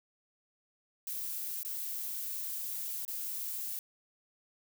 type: noise with dropouts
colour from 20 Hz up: violet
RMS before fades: -38 dBFS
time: 1.07-3.79 s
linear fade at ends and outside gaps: 1 ms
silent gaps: 1.631-1.649 / 3.051-3.079 s
effects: none